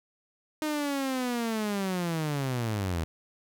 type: linear sweep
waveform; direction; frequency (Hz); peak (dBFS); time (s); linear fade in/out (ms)
sawtooth; down; 309.8 to 77.78; -24; 0.62-3.04; 0
effects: none